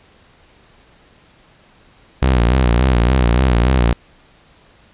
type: tone with vibrato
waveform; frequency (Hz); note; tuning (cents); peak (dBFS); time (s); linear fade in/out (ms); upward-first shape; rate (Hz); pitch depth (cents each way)
sawtooth; 61.74; B1; 0; -7; 2.22-3.93; 5; sine; 3.5; 120
effects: pink hiss -50 dBFS RMS until 4.93 s + resampled to 8000 Hz